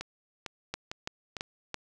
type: two click trains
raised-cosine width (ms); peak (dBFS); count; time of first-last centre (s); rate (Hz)
0.2; -19 / -16; 4 / 4; 0.01-1.367 / 0.74-1.743; 2.21 / 2.99
effects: none